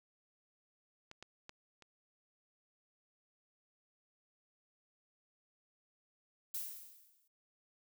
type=clicks; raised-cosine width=0.2 ms; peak=-33 / -32 / -31 / -40 dBFS; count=4; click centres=1.114 / 1.226 / 1.494 / 1.823 s
type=noise with exponential decay; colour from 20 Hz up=violet; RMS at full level=-38 dBFS; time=6.54-7.28 s; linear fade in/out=5 ms; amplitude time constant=160 ms
effects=none